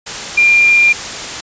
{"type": "tone in noise", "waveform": "sine", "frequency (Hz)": 2395, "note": "D7", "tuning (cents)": 33, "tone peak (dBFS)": -6, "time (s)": [0.37, 0.93], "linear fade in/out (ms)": 10, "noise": "white", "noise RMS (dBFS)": -23, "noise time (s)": [0.06, 1.41], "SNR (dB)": 14, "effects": ["resampled to 16000 Hz"]}